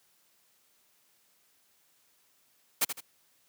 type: noise with echo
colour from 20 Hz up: white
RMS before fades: -25 dBFS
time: 2.81-2.85 s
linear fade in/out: 10 ms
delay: 79 ms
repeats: 2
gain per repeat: -9 dB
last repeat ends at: 3.008 s
effects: white hiss -68 dBFS RMS until 3.48 s + high-pass 100 Hz 12 dB/octave